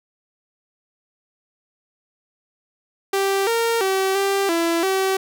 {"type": "tone with pitch steps", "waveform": "sawtooth", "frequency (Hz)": [391.4, 461.4, 383.5, 393.9, 335.2, 383], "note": ["G4", "A#4", "G4", "G4", "E4", "G4"], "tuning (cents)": [-3, -18, -38, 8, 29, -40], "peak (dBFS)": -14, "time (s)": [3.13, 5.17], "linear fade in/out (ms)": 5, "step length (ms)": 340, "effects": []}